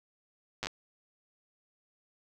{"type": "slowing click train", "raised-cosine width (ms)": 0.2, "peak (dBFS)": -17, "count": 5, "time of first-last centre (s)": [0.63, 0.67], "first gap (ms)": 8, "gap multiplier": 1.15, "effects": []}